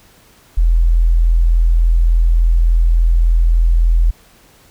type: tone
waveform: sine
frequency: 41.74 Hz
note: E1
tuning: 22 cents sharp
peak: -8 dBFS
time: 0.57-4.11 s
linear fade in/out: 10 ms
effects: pink hiss -48 dBFS RMS until 4.7 s